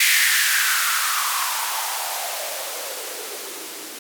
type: noise with band-pass filter sweep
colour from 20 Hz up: violet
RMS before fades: -23 dBFS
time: 0-3.99 s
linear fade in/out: 5 ms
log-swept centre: 2100 to 300 Hz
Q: 4.4
effects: none